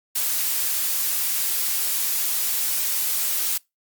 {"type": "noise", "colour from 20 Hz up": "blue", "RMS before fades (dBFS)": -23, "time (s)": [0.15, 3.58], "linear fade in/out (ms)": 10, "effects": ["noise-tail reverb RT60 0.2 s tail -24 dB re dry", "Opus 48 kbps"]}